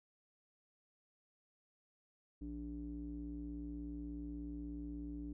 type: tone with low-pass filter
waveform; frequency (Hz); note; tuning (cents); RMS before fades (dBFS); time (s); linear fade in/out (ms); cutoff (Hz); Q
square; 58.27; A#1; 0; -45; 2.41-5.33; 5; 290; 7.3
effects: none